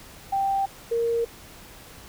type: tone pair in turn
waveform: sine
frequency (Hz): 784 / 465.2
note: G5 / A#4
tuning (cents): 0 / -4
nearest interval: major sixth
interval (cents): 904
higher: first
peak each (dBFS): -21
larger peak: neither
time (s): 0.32-0.66 / 0.91-1.25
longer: neither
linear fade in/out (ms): 10
effects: pink hiss -46 dBFS RMS until 2.08 s